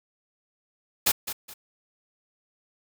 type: noise with echo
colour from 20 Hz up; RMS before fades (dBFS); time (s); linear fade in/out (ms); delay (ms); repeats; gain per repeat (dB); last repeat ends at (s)
white; -21; 1.06-1.12; 10; 210; 2; -11; 1.54
effects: none